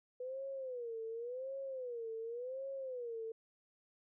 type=tone with vibrato; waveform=sine; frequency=493.9 Hz; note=B4; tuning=in tune; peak=-40 dBFS; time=0.2-3.32 s; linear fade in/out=5 ms; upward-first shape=sine; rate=0.9 Hz; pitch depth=170 cents each way; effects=none